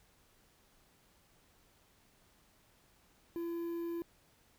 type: tone with quantisation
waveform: triangle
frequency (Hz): 338.7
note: E4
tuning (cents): +47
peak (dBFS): -34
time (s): 3.36-4.02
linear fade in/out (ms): 0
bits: 10
effects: pink hiss -68 dBFS RMS until 4.58 s